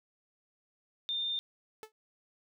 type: tone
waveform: sine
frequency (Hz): 3613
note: A7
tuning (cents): +45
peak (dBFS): -31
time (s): 1.09-1.39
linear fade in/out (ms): 0
type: tone with exponential decay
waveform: sawtooth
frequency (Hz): 435.4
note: A4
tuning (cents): -18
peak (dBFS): -36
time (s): 1.83-1.92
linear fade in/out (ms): 0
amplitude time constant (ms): 18
effects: none